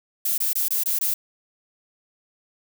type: noise bursts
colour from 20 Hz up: violet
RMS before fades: -23 dBFS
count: 6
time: 0.25-1.14 s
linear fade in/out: 5 ms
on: 130 ms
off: 22 ms
effects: none